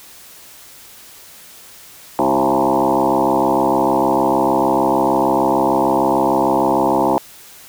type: tone with frequency modulation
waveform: sine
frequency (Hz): 603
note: D5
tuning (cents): +46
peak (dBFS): -12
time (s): 2.19-7.18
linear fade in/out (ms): 0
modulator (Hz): 66.6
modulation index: 5.5
effects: white hiss -41 dBFS RMS until 7.68 s